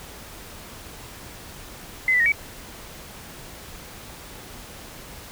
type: tone with pitch steps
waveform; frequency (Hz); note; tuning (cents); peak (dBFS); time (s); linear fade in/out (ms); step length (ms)
sine; 2044 / 1981 / 1865 / 2276; C7 / B6 / A#6 / C#7; -41 / +5 / 0 / +45; -16; 2.08-2.32; 2; 60
effects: pink hiss -41 dBFS RMS until 5.31 s